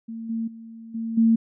sine tone with level steps, 226.7 Hz, A#3, 48 cents flat, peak -31 / -24 / -38 / -26 / -14 dBFS, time 0.08-1.36 s, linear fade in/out 10 ms, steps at 0.29 / 0.47 / 0.94 / 1.17 s, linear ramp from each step 10 ms, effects none

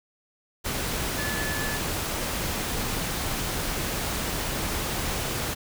sine tone in noise, 1728 Hz, A6, 32 cents flat, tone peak -32 dBFS, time 1.17-1.78 s, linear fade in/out 20 ms, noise pink, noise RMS -29 dBFS, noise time 0.64-5.55 s, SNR -6 dB, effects none

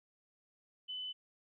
sine tone, 3013 Hz, F#7, 31 cents sharp, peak -39 dBFS, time 0.88-1.13 s, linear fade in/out 20 ms, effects none

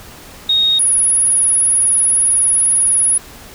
sine tone pair in turn, 3735 / 10341 Hz, A#7 / E9, +3 / -34 cents, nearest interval octave + tritone, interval 1763 cents, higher second, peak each -10 dBFS, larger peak neither, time 0.49-0.79 / 0.79-3.18 s, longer second, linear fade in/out 5 ms, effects pink hiss -37 dBFS RMS until 3.54 s

